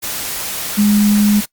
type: tone in noise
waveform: sine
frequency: 207.4 Hz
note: G#3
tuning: 2 cents flat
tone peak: -9 dBFS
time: 0.77-1.41 s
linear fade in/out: 20 ms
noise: white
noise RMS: -23 dBFS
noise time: 0.02-1.46 s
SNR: +11 dB
effects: noise-tail reverb RT60 0.1 s tail -21 dB re dry + Opus 48 kbps